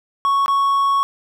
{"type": "tone with dropouts", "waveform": "triangle", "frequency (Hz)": 1108.7, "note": "C#6", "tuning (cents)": 0, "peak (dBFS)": -12, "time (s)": [0.25, 1.03], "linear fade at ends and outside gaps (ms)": 0, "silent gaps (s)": [0.46, 0.481], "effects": []}